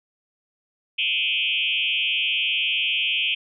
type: tone with frequency modulation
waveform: sine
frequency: 2830 Hz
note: F7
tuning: 22 cents sharp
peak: -20 dBFS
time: 0.98-3.35 s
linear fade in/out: 10 ms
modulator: 147 Hz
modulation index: 3
effects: none